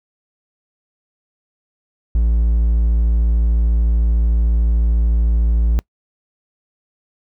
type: tone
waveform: triangle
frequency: 56.8 Hz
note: A#1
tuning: 44 cents flat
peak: -10 dBFS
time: 2.15-5.79 s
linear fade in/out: 0 ms
effects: noise-tail reverb RT60 0.1 s tail -25 dB re dry